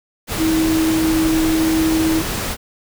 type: tone in noise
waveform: sine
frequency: 320 Hz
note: D#4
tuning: 49 cents sharp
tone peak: -14 dBFS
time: 0.37-2.23 s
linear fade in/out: 50 ms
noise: pink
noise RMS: -23 dBFS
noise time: 0.27-2.57 s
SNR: +6 dB
effects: none